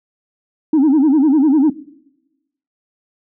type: tone with vibrato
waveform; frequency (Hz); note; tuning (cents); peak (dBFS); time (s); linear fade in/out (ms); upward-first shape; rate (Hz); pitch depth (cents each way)
sine; 289.4; D4; -25; -7; 0.73-1.7; 5; sine; 10; 180
effects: noise-tail reverb RT60 1.0 s tail -20 dB re dry + tanh soft clip ceiling -7 dBFS